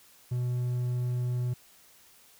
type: tone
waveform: triangle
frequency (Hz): 123.47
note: B2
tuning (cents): 0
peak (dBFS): -25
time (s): 0.31-1.54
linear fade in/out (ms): 10
effects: white hiss -58 dBFS RMS until 2.39 s